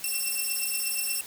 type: beating tone pair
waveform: 5% pulse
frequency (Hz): 2700 / 2708.4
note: E7 / E7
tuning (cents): +41 / +46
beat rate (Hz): 8.4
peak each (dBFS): -21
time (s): 0.04-1.21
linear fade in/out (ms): 2
effects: white hiss -43 dBFS RMS until 1.26 s